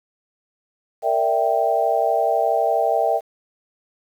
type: chord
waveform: sine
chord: E half-diminished seventh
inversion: second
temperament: equal with one note detuned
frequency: 460.5 / 587.3 / 659.3 / 784 Hz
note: Bb4 / D5 / E5 / G5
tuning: -21 / 0 / 0 / 0 cents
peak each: -24 / -24 / -20 / -21 dBFS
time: 1.02-3.21 s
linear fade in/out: 50 ms
effects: 8-bit